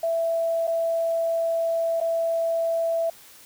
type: tone with dropouts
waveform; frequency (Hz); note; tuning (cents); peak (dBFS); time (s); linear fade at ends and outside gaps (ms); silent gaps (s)
sine; 663; E5; +10; -21; 0.03-3.1; 5; 0.671-0.676 / 2.003-2.011
effects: white hiss -49 dBFS RMS until 3.45 s